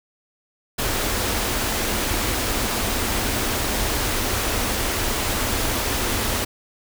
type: band-stop noise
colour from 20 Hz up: pink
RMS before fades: -23 dBFS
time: 0.78-6.45 s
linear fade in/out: 10 ms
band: 130 to 190 Hz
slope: 96 dB/octave
effects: none